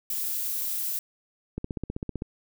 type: noise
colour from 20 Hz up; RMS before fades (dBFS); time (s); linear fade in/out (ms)
violet; -30; 0.1-0.99; 2
type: click train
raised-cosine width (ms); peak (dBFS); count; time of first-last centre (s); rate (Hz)
3; -18; 11; 1.58-2.221; 15.6
effects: none